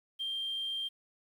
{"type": "tone", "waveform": "sine", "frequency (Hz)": 3177, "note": "G7", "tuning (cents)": 23, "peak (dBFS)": -32, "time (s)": [0.19, 0.89], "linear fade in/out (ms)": 20, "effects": ["tanh soft clip ceiling -29 dBFS", "10-bit"]}